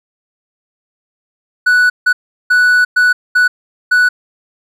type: tone bursts at uneven times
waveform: triangle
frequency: 1480 Hz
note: F#6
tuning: in tune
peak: -5 dBFS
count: 6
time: 1.66-1.9 / 2.06-2.13 / 2.5-2.85 / 2.96-3.13 / 3.35-3.48 / 3.91-4.09 s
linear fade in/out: 10 ms
effects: none